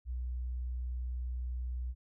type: tone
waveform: sine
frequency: 61.74 Hz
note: B1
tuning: in tune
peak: -34 dBFS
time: 0.05-1.95 s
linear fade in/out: 50 ms
effects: none